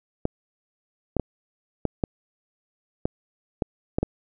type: clicks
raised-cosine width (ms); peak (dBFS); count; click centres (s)
2; -9; 9; 0.254 / 1.167 / 1.197 / 1.853 / 2.038 / 3.055 / 3.622 / 3.985 / 4.03
effects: none